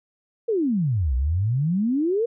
sine exponential two-way sweep, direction down then up, 484.6 to 59.9 to 484.6 Hz, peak -19 dBFS, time 0.48-2.26 s, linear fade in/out 10 ms, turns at 1.15 s, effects none

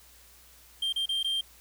triangle tone with dropouts, 3174 Hz, G7, 21 cents sharp, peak -25 dBFS, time 0.82-1.41 s, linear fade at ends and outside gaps 5 ms, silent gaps 0.926-0.96 / 1.058-1.09 / 1.23-1.244 s, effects added 60 Hz sine -60 dBFS peak until 1.6 s + white hiss -56 dBFS RMS until 1.6 s

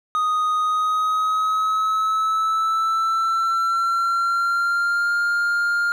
triangle tone with pitch glide, 1244.5 to 1405 Hz, D#6 to F6, 0 to +10 cents, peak -16 dBFS, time 0.15-5.92 s, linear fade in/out 0 ms, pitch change +210 cents, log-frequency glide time 0.59-5.13 s, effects none

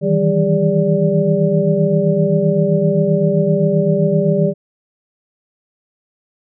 sine tone cluster, 156.5 / 164.2 / 194.8 / 404 / 582 Hz, D#3 / E3 / G3 / G#4 / D5, +10 / -6 / -11 / -48 / -16 cents, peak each -18 dBFS, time 0.01-4.54 s, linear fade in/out 50 ms, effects none

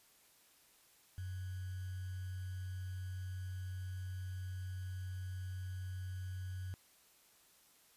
sine tone with sample-and-hold, 92.5 Hz, F#2, in tune, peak -40 dBFS, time 1.18-6.74 s, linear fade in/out 0 ms, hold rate 1575 Hz, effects white hiss -67 dBFS RMS until 7.96 s + resampled to 32000 Hz

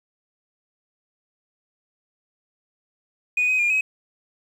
sine tone with pitch steps, 2473 / 2518 / 2412 / 2543 Hz, D#7 / D#7 / D7 / D#7, -11 / +20 / +46 / +37 cents, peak -16 dBFS, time 3.37-3.81 s, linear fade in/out 5 ms, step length 110 ms, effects tanh soft clip ceiling -15 dBFS + 8-bit

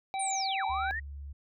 harmonic tone, 774 Hz, G5, 22 cents flat, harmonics 1 / 3 / 5, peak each -31 / -41 / -45 dBFS, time 0.14-0.91 s, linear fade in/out 0 ms
sine linear two-way sweep, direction down then up, 9397 to 811 to 1912 Hz, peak -32 dBFS, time 0.19-1 s, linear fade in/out 10 ms, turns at 0.65 s
sine tone, 70.6 Hz, C#2, 32 cents sharp, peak -39 dBFS, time 0.69-1.33 s, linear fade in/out 10 ms
effects none

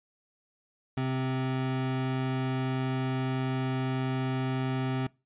square tone pair together, 130.81 / 260.8 Hz, C3 / C4, 0 / -5 cents, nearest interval octave, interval 1195 cents, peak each -30 / -33 dBFS, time 0.97-5.07 s, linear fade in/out 5 ms, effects noise-tail reverb RT60 0.3 s tail -24 dB re dry + resampled to 8000 Hz

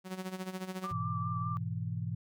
sawtooth tone with tremolo, 186.4 Hz, F#3, 13 cents sharp, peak -31 dBFS, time 0.04-0.93 s, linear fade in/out 50 ms, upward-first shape sine, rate 14 Hz, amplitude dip 75%
sine tone with vibrato, 1174.7 Hz, D6, in tune, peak -36 dBFS, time 0.84-1.57 s, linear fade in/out 0 ms, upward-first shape sine, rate 5 Hz, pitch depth 24 cents each way
sine chord, E major, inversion first, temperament equal, 103.83 / 123.47 / 164.81 Hz, G#2 / B2 / E3, 0 / 0 / 0 cents, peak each -37 / -38 / -38 dBFS, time 0.91-2.15 s, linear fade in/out 5 ms
effects none

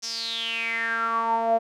sawtooth tone with band-pass filter sweep, 228.4 Hz, A#3, 35 cents flat, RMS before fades -26 dBFS, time 0.02-1.59 s, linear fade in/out 20 ms, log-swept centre 5700 to 630 Hz, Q 8.9, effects none

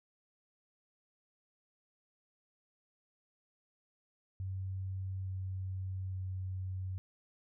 sine tone with pitch steps, 94.9 / 94.24 / 93.59 Hz, F#2 / F#2 / F#2, +44 / +32 / +20 cents, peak -36 dBFS, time 4.4-6.98 s, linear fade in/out 0 ms, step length 860 ms, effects none

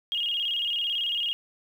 sine tone with vibrato, 3048 Hz, G7, 49 cents flat, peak -25 dBFS, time 0.12-1.33 s, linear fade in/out 0 ms, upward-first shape square, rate 18 Hz, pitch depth 110 cents each way, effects 9-bit

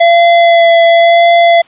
square tone with vibrato, 679 Hz, F5, 49 cents flat, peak -4 dBFS, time 0-1.62 s, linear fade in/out 10 ms, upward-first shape sine, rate 0.94 Hz, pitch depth 15 cents each way, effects white hiss -43 dBFS RMS until 1.67 s + resampled to 8000 Hz

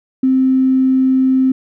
triangle tone with tanh clipping, 261.6 Hz, C4, in tune, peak -9 dBFS, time 0.23-1.52 s, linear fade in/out 5 ms, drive 3 dB, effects none

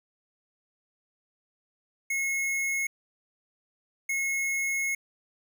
square tone bursts at uneven times, 2173 Hz, C#7, 35 cents flat, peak -27 dBFS, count 2, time 2.1-2.87 / 4.09-4.95 s, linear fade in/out 5 ms, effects none

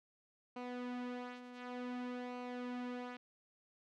sawtooth tone with flanger, 247.3 Hz, B3, 3 cents sharp, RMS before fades -44 dBFS, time 0.56-3.17 s, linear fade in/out 5 ms, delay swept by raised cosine 0.57 to 4.07 ms, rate 0.55 Hz, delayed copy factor -0.55, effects low-pass 3000 Hz 12 dB/octave

